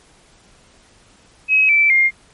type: tone with pitch steps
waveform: sine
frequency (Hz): 2550 / 2325 / 2120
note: D#7 / D7 / C7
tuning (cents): +42 / -18 / +22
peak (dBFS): -10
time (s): 1.48-2.11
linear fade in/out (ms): 50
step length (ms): 210
effects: pink hiss -51 dBFS RMS until 2.33 s + MP3 48 kbps